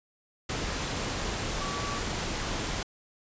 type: tone in noise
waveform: sine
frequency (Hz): 1144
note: D6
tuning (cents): -46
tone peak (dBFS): -36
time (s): 1.61-1.99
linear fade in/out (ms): 5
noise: pink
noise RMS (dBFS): -32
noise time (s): 0.49-2.83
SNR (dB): -7
effects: resampled to 16000 Hz